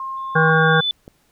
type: tone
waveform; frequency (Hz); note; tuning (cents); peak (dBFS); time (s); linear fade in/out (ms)
sine; 1065; C6; +30; -25; 0-0.5; 2
type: tone with exponential growth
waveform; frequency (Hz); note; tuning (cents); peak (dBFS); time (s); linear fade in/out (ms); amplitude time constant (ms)
sine; 3496; A7; -12; -16; 0.17-0.91; 1; 160
type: harmonic tone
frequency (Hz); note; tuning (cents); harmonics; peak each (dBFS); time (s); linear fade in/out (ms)
159.8; D#3; +47; 1 / 3 / 5 / 7 / 9 / 10; -17 / -19 / -22 / -22 / -19 / -18; 0.35-0.81; 10
type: click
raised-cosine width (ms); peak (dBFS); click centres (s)
2; -24; 1.079
effects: pink hiss -61 dBFS RMS until 1.31 s